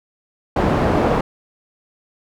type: low-pass noise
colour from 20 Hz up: white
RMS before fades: -17 dBFS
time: 0.56-1.21 s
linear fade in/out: 5 ms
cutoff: 620 Hz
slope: 12 dB/octave
effects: none